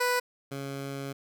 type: tone pair in turn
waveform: 15% pulse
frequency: 493.9 / 138.2 Hz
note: B4 / C#3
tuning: 0 / -5 cents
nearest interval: octave + minor seventh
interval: 2205 cents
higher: first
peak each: -18 / -28 dBFS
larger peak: first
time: 0-0.2 / 0.51-1.13 s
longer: second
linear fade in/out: 10 ms
effects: none